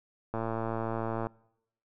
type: click train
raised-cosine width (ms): 1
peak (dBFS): -19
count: 106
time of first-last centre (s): 0.34-1.269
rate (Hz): 113
effects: noise-tail reverb RT60 0.8 s tail -24 dB re dry